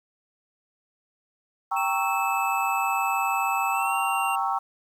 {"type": "chord", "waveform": "sine", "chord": "G diminished seventh", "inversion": "none", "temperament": "equal with one note detuned", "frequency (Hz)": [784, 923.2, 1108.7, 1318.5], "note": ["G5", "Bb5", "Db6", "Fb6"], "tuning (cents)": [0, -17, 0, 0], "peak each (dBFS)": [-27, -29, -29, -30], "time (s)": [1.71, 4.59], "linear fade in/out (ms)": 10}
{"type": "tone with pitch glide", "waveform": "square", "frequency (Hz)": [2618, 2769], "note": ["E7", "F7"], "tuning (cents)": [-13, -15], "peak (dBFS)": -30, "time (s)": [1.76, 4.36], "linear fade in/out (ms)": 10, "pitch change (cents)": 98, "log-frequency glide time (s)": [3.71, 3.95]}
{"effects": ["9-bit"]}